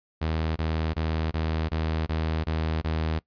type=tone bursts; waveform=sawtooth; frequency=79.6 Hz; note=D#2; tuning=40 cents sharp; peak=-21 dBFS; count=8; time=0.21-3.192 s; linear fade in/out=10 ms; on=350 ms; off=26 ms; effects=noise-tail reverb RT60 0.1 s tail -21 dB re dry + resampled to 11025 Hz